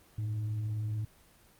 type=tone with frequency modulation; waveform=sine; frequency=108.4 Hz; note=A2; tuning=25 cents flat; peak=-31 dBFS; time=0.18-1.05 s; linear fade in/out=5 ms; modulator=202 Hz; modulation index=0.2; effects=pink hiss -61 dBFS RMS until 1.59 s + Opus 24 kbps